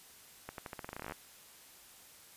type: accelerating click train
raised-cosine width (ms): 0.5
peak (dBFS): -26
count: 17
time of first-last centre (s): 0.49-1.121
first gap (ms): 92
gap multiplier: 0.87
effects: white hiss -57 dBFS RMS until 2.36 s + resampled to 32000 Hz